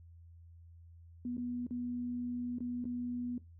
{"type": "tone with dropouts", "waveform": "sine", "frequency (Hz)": 244.1, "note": "B3", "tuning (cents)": -20, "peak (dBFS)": -35, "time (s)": [1.25, 3.38], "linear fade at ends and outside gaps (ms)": 2, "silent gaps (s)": [[1.369, 1.379], [1.667, 1.708], [2.585, 2.605], [2.843, 2.853]], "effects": ["noise-tail reverb RT60 0.2 s tail -17 dB re dry", "added 84 Hz sine -53 dBFS peak until 3.59 s"]}